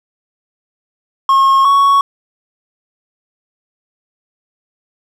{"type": "tone pair in turn", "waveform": "triangle", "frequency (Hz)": [1082, 1113.1], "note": ["C#6", "C#6"], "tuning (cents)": [-42, 7], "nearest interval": "unison", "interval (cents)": 49, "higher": "second", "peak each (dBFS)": -5, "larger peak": "neither", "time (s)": [[1.29, 1.65], [1.65, 2.01]], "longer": "neither", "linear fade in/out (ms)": 2, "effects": []}